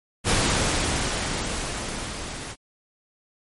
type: noise with level ramp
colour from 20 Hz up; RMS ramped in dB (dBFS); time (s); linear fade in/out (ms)
pink; -20 to -35; 0.24-2.56; 50
effects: MP3 48 kbps